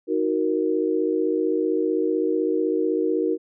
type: chord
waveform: sine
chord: D# minor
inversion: none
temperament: equal with one note detuned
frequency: 314.2 / 370 / 466.2 Hz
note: D#4 / F#4 / A#4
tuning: +17 / 0 / 0 cents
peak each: -24 dBFS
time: 0.07-3.38 s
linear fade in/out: 50 ms
effects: none